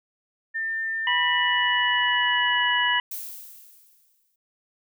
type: tone with pitch glide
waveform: sine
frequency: 1798 to 1687.3 Hz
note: A6 to G#6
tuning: +37 to +27 cents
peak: -25 dBFS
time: 0.54-3 s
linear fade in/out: 20 ms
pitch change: -110 cents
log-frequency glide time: 1.31-2.76 s
type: harmonic tone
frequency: 979 Hz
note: B5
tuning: 15 cents flat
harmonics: 1 / 2 / 3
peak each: -25 / -25 / -25 dBFS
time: 1.07-3 s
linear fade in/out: 2 ms
type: noise with exponential decay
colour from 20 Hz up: violet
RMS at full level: -32 dBFS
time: 3.11-4.36 s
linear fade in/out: 5 ms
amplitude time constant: 270 ms
effects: none

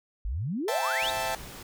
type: exponential sweep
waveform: sine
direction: up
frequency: 45.16 to 3851 Hz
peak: -28 dBFS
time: 0.25-1.1 s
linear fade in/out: 0 ms
type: chord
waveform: sawtooth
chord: A minor seventh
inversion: first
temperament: equal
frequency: 523.3 / 659.3 / 784 / 880 Hz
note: C5 / E5 / G5 / A5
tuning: 0 / 0 / 0 / 0 cents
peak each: -34 / -29 / -31 / -28 dBFS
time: 0.68-1.35 s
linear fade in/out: 2 ms
type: noise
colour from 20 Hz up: pink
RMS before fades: -43 dBFS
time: 1.02-1.63 s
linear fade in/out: 5 ms
effects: none

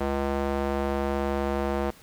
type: tone with band-pass filter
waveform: square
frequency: 69.4 Hz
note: C#2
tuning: 3 cents sharp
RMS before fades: -27 dBFS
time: 0-1.91 s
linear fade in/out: 10 ms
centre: 610 Hz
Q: 0.85
effects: pink hiss -52 dBFS RMS until 2.02 s

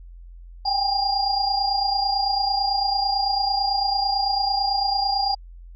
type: tone cluster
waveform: sine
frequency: 783 / 812 / 4819 Hz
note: G5 / G#5 / D8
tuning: -2 / -39 / +44 cents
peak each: -24 dBFS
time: 0.65-5.35 s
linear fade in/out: 10 ms
effects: added 43 Hz sine -39 dBFS peak until 5.75 s

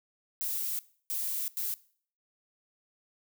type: noise bursts at uneven times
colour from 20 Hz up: violet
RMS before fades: -33 dBFS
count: 3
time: 0.41-0.79 / 1.1-1.48 / 1.57-1.74 s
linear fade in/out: 0 ms
effects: noise-tail reverb RT60 0.5 s tail -20 dB re dry

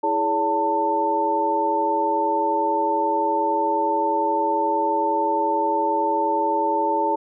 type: tone cluster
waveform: sine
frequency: 327.7 / 418.9 / 567 / 893 Hz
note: E4 / G#4 / C#5 / A5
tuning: -10 / +15 / +39 / +25 cents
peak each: -27 / -27 / -27 / -20 dBFS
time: 0.03-7.16 s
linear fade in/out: 10 ms
effects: none

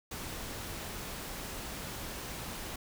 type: noise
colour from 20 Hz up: pink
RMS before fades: -41 dBFS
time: 0.11-2.76 s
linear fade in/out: 5 ms
effects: none

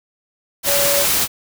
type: tone in noise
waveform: sine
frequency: 567 Hz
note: C#5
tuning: 39 cents sharp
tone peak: -19 dBFS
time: 0.65-1.06 s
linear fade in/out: 50 ms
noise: white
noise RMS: -17 dBFS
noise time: 0.63-1.28 s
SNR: -5 dB
effects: none

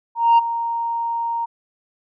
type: tone with ADSR envelope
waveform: sine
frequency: 930 Hz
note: A#5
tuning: 4 cents flat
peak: -6 dBFS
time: 0.15-1.46 s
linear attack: 230 ms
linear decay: 20 ms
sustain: -14 dB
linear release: 17 ms
effects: tanh soft clip ceiling -8 dBFS

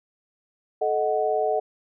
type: chord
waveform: sine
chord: D# diminished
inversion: second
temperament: equal with one note detuned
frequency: 434.4 / 622.3 / 740 Hz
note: A4 / D#5 / F#5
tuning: -22 / 0 / 0 cents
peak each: -25 dBFS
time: 0.81-1.6 s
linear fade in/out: 10 ms
effects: none

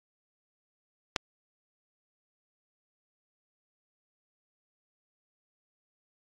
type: click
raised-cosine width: 0.2 ms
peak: -8 dBFS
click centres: 1.162 s
effects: AAC 64 kbps

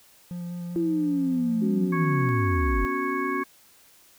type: tone with vibrato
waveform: triangle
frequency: 174.61 Hz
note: F3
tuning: in tune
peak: -29 dBFS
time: 0.31-2.29 s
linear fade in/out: 0 ms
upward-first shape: square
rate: 5.1 Hz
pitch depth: 10 cents each way
type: linear sweep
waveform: sine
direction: down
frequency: 339.8 to 43.65 Hz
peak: -22 dBFS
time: 0.76-2.85 s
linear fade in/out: 0 ms
type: chord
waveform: sine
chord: B suspended second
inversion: none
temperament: equal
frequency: 246.9 / 277.2 / 370 Hz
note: B3 / C#4 / F#4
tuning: 0 / 0 / 0 cents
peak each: -35 / -30 / -30 dBFS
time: 1.61-3.44 s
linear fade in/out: 20 ms
type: harmonic tone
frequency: 552 Hz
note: C#5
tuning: 7 cents flat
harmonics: 2 / 3 / 4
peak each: -29 / -34 / -35 dBFS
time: 1.92-3.44 s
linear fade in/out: 10 ms
effects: white hiss -56 dBFS RMS until 4.18 s

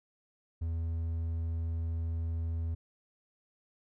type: tone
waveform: triangle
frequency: 82.41 Hz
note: E2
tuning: in tune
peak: -29 dBFS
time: 0.61-2.75 s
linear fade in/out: 10 ms
effects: none

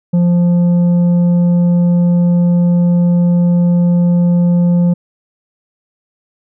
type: tone with tanh clipping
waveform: sine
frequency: 174.61 Hz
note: F3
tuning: in tune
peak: -9 dBFS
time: 0.13-4.94 s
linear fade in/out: 10 ms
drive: 6 dB
effects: none

